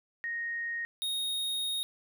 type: tone pair in turn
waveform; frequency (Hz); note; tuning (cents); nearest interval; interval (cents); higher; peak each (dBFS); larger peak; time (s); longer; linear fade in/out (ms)
sine / square; 1864.7 / 3729; A#6 / A#7; 0 / 0; octave; 1200; second; -32 / -31; second; 0.24-0.85 / 1.02-1.83; second; 0
effects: none